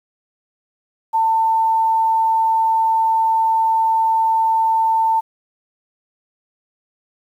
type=tone; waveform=sine; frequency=895 Hz; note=A5; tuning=29 cents sharp; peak=-13 dBFS; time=1.13-5.21 s; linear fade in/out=20 ms; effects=8-bit

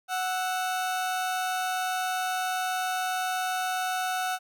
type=tone pair together; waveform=30% pulse; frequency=740 / 1318.5 Hz; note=F#5 / E6; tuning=0 / 0 cents; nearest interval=minor seventh; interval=1000 cents; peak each=-25 / -33 dBFS; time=0.08-4.39 s; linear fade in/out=50 ms; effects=none

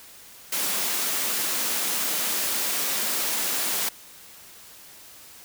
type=high-pass noise; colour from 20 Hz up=white; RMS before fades=-26 dBFS; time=0.52-3.89 s; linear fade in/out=5 ms; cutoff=170 Hz; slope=48 dB/octave; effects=white hiss -47 dBFS RMS until 5.44 s

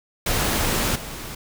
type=noise with level steps; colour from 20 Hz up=pink; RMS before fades=-22 / -34 dBFS; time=0.26-1.35 s; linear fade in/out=5 ms; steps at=0.95 s; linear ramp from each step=10 ms; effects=none

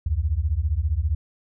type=beating tone pair; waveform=sine; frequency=69.3 / 84.3 Hz; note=C#2 / E2; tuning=0 / +39 cents; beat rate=15 Hz; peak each=-23 dBFS; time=0.06-1.15 s; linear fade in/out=5 ms; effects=none

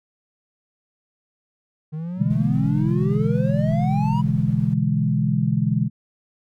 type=exponential sweep; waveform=triangle; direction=up; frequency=150.9 to 987.8 Hz; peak=-24 dBFS; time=1.92-4.22 s; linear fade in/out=20 ms
type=chord; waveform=sine; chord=E dominant seventh; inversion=second; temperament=equal with one note detuned; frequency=123.47 / 144.56 / 164.81 / 207.7 Hz; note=B2 / D3 / E3 / G#3; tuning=0 / -27 / 0 / 0 cents; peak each=-23 dBFS; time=2.17-5.9 s; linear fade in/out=50 ms
type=noise with tremolo; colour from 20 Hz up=brown; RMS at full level=-40 dBFS; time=2.3-4.74 s; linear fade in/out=5 ms; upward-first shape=sine; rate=8.7 Hz; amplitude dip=25%
effects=none

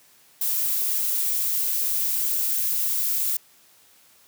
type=noise with high-pass filter sweep; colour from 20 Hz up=violet; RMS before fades=-24 dBFS; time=0.41-3.37 s; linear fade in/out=5 ms; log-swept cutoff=590 to 220 Hz; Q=5.8; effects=white hiss -56 dBFS RMS until 4.27 s + high-pass 80 Hz 12 dB/octave

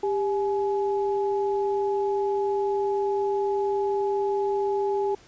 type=tone pair together; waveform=sine; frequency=397.8 / 843 Hz; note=G4 / G#5; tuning=+25 / +26 cents; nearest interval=octave + minor second; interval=1301 cents; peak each=-23 / -29 dBFS; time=0.03-5.15 s; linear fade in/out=5 ms; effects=pink hiss -53 dBFS RMS until 5.27 s + resampled to 16000 Hz

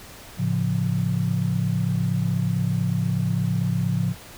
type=chord; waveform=sine; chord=A augmented; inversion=none; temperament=equal; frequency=110 / 138.59 / 174.61 Hz; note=A2 / C#3 / E#3; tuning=0 / 0 / 0 cents; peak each=-25 / -25 / -24 dBFS; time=0.37-4.15 s; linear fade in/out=50 ms; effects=pink hiss -43 dBFS RMS until 4.37 s

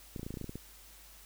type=clicks; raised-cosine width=3 ms; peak=-27 dBFS; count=11; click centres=0.162 / 0.195 / 0.231 / 0.265 / 0.306 / 0.341 / 0.372 / 0.413 / 0.443 / 0.494 / 0.556 s; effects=added 50 Hz sine -58 dBFS peak until 1.25 s + white hiss -56 dBFS RMS until 1.25 s

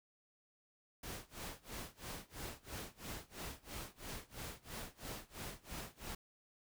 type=noise with tremolo; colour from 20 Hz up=pink; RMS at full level=-45 dBFS; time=1.03-6.15 s; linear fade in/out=5 ms; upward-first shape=sine; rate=3 Hz; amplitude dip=95%; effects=none

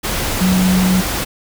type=tone in noise; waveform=sine; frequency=185 Hz; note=F#3; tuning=in tune; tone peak=-11 dBFS; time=0.4-1.02 s; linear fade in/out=20 ms; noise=pink; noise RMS=-20 dBFS; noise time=0.03-1.25 s; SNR=+6 dB; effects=none

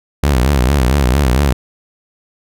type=tone with vibrato; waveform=sawtooth; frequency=66.5 Hz; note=C2; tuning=29 cents sharp; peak=-6 dBFS; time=0.23-1.53 s; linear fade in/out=5 ms; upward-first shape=sine; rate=4.4 Hz; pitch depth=170 cents each way; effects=none

